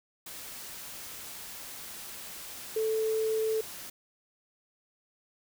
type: tone in noise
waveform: sine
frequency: 440 Hz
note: A4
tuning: in tune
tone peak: -26 dBFS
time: 2.76-3.61 s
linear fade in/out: 5 ms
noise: white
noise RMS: -43 dBFS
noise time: 0.26-3.9 s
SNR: +14 dB
effects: none